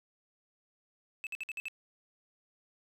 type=tone bursts; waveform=triangle; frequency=2616 Hz; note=E7; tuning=14 cents flat; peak=-34 dBFS; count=6; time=1.24-1.683 s; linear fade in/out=0 ms; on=28 ms; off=55 ms; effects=none